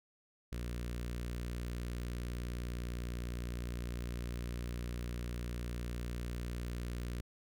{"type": "tone with notch filter", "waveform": "sawtooth", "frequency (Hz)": 59.8, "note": "A#1", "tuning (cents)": 45, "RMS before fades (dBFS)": -40, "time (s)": [0.52, 7.21], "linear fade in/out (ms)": 5, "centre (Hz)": 820, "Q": 1.1, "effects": []}